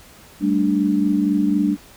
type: chord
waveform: sine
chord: G suspended second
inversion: none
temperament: equal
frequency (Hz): 196 / 220 / 293.7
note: G3 / A3 / D4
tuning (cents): 0 / 0 / 0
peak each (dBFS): -20 / -22 / -18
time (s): 0.4-1.77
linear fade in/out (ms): 50
effects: pink hiss -46 dBFS RMS until 1.96 s